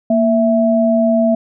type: tone pair together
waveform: sine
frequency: 232.5 / 659.3 Hz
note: A#3 / E5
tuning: -4 / 0 cents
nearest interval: octave + tritone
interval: 1804 cents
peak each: -13 dBFS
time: 0.1-1.35 s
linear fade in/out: 5 ms
effects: none